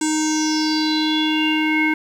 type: tone with low-pass filter sweep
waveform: square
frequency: 310 Hz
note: D#4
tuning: 6 cents flat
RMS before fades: -19 dBFS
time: 0.01-1.94 s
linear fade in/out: 5 ms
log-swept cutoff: 7900 to 2000 Hz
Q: 7.3
effects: 8-bit